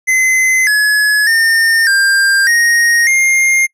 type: tone with pitch steps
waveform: square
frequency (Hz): 2048 / 1696 / 1817 / 1594 / 1869 / 2121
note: C7 / G#6 / A#6 / G6 / A#6 / C7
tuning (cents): -38 / +36 / -45 / +28 / +4 / +23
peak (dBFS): -9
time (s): 0.07-3.67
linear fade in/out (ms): 20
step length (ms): 600
effects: noise-tail reverb RT60 0.1 s tail -26 dB re dry + low-pass 12000 Hz 12 dB/octave